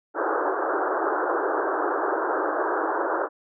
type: band-pass noise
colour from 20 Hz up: pink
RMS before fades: -25 dBFS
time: 0.14-3.29 s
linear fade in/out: 50 ms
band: 310 to 1600 Hz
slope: 96 dB/octave
effects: none